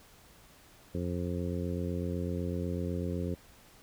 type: harmonic tone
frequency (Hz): 88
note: F2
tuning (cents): +14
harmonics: 1 / 2 / 3 / 4 / 5 / 6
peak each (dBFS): -35 / -36 / -39 / -41 / -41 / -43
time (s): 0.94-3.35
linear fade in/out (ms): 10
effects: pink hiss -58 dBFS RMS until 3.82 s